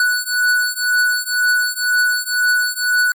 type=beating tone pair; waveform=square; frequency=1478 / 1480 Hz; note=F#6 / F#6; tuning=-2 / 0 cents; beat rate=2 Hz; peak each=-19 / -18 dBFS; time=0-3.12 s; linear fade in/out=2 ms; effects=Opus 48 kbps